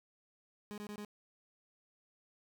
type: tone bursts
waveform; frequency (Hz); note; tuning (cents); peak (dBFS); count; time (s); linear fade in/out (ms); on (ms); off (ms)
30% pulse; 207.7; G#3; 0; -40; 4; 0.71-1.048; 0; 68; 22
effects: none